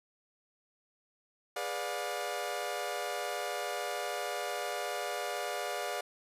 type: chord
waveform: sawtooth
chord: G# diminished seventh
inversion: none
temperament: equal with one note detuned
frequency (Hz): 415.3 / 493.9 / 587.3 / 714.4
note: G#4 / B4 / D5 / F5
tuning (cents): 0 / 0 / 0 / +39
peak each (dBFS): -38 / -38 / -35 / -34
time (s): 1.56-6.01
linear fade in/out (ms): 5
effects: resampled to 32000 Hz